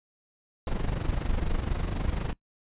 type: noise with amplitude modulation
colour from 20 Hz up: brown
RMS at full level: -25 dBFS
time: 0.67-2.33 s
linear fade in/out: 2 ms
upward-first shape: sine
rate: 24.1 Hz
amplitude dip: 70%
effects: noise-tail reverb RT60 0.1 s tail -21 dB re dry + resampled to 8000 Hz